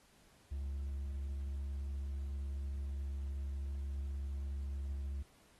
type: tone with hard clipping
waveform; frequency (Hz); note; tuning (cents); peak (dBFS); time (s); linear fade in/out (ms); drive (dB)
sine; 69.3; C#2; 0; -38; 0.51-5.23; 10; 2
effects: pink hiss -67 dBFS RMS until 5.59 s + AAC 32 kbps